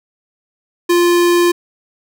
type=tone; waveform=square; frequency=348.4 Hz; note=F4; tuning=4 cents flat; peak=-10 dBFS; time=0.89-1.52 s; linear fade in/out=10 ms; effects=none